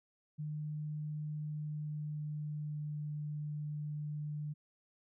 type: tone with pitch glide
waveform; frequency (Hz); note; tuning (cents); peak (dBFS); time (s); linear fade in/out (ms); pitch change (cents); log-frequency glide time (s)
sine; 151.3 to 149.39; D#3 to D3; -48 to +30; -37; 0.38-4.54; 20; -22; 1.39-3.03
effects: none